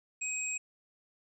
sine tone pair together, 2529 / 7578 Hz, D#7 / A#8, +28 / +27 cents, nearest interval octave + perfect fifth, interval 1899 cents, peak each -36 / -35 dBFS, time 0.21-0.58 s, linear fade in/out 10 ms, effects none

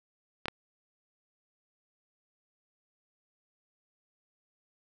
clicks, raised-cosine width 0.3 ms, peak -16 dBFS, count 2, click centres 0.457 / 0.483 s, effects none

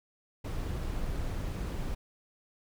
brown noise, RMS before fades -34 dBFS, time 0.44-1.95 s, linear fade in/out 10 ms, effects none

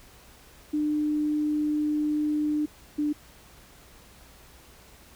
sine tone pair in turn, 300.4 / 296.9 Hz, D4 / D4, +39 / +19 cents, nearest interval unison, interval 20 cents, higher first, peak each -23 dBFS, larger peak neither, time 0.73-2.66 / 2.98-3.13 s, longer first, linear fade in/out 10 ms, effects added 60 Hz sine -58 dBFS peak until 5.15 s + pink hiss -53 dBFS RMS until 5.15 s

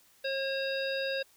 harmonic tone, 540 Hz, C#5, 45 cents flat, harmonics 1 / 3 / 5 / 7 / 9, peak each -32 / -37 / -39 / -40 / -42 dBFS, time 0.24-1.23 s, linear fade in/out 10 ms, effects white hiss -63 dBFS RMS until 1.36 s

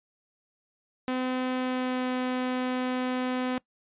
sawtooth tone with pitch glide, 255.5 to 253.6 Hz, C4 to B3, -41 to +46 cents, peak -23 dBFS, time 1.08-3.58 s, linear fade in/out 0 ms, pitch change -13 cents, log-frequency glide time 1.55-2.09 s, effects noise-tail reverb RT60 0.1 s tail -22 dB re dry + resampled to 8000 Hz

